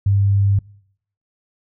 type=tone; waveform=sine; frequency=99.5 Hz; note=G2; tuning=26 cents sharp; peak=-12 dBFS; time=0.06-0.59 s; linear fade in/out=5 ms; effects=noise-tail reverb RT60 0.7 s tail -25 dB re dry